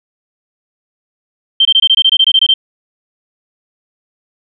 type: tone bursts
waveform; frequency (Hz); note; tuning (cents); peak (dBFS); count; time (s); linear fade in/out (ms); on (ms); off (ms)
sine; 3136; G7; 0; -5; 13; 1.6-2.54; 5; 52; 22
effects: none